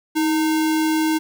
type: tone with sample-and-hold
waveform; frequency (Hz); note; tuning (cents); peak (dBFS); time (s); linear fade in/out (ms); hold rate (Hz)
sine; 316; D#4; +27; -16; 0.15-1.19; 20; 1225
effects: none